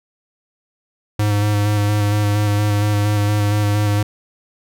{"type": "tone with vibrato", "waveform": "square", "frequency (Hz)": 103.83, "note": "G#2", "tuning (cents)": 0, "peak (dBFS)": -15, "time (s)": [1.19, 4.03], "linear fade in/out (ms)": 5, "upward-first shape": "square", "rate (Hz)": 4.3, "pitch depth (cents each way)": 17, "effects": []}